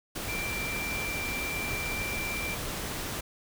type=tone in noise; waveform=sine; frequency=2354 Hz; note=D7; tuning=3 cents sharp; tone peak=-33 dBFS; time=0.28-2.55 s; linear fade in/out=10 ms; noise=pink; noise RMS=-35 dBFS; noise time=0.15-3.21 s; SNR=-1 dB; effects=none